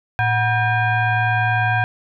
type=tone with frequency modulation; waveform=sine; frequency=739 Hz; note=F#5; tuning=2 cents flat; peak=-15 dBFS; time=0.19-1.84 s; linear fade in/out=0 ms; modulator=851 Hz; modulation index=1.5; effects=none